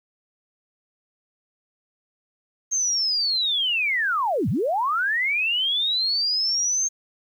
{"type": "linear two-way sweep", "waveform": "sine", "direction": "down then up", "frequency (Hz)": [6440, 87.31, 6440], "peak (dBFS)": -20, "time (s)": [2.71, 6.89], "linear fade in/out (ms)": 20, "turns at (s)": 4.49, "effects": ["9-bit"]}